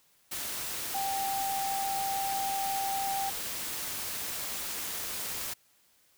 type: tone in noise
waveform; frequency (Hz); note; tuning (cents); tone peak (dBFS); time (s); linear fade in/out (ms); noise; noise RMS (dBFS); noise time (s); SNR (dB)
sine; 784; G5; 0; -30; 0.94-3.3; 10; white; -36; 0.31-5.54; +3
effects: white hiss -66 dBFS RMS until 6.17 s